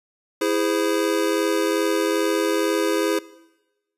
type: chord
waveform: square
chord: E augmented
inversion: none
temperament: just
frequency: 329.6 / 412 / 515 Hz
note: E4 / G#4 / B#4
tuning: 0 / -14 / -28 cents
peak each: -24 / -24 / -26 dBFS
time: 0.41-3.19 s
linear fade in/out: 5 ms
effects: noise-tail reverb RT60 1.0 s tail -19 dB re dry + resampled to 32000 Hz